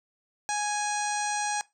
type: harmonic tone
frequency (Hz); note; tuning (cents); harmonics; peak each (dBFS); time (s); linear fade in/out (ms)
830.6; G#5; 0; 1 / 2 / 3 / 4 / 5 / 6 / 7 / 8 / 9 / 10; -29 / -34 / -39 / -45 / -40 / -46 / -36 / -39 / -46 / -38; 0.49-1.61; 0
effects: noise-tail reverb RT60 0.2 s tail -19 dB re dry